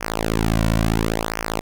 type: tone with flanger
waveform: sawtooth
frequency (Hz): 55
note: A1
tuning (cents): 0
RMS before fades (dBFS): -21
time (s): 0-1.61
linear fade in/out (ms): 20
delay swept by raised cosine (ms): 0.25 to 2.45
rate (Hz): 0.72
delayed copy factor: -0.95
effects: none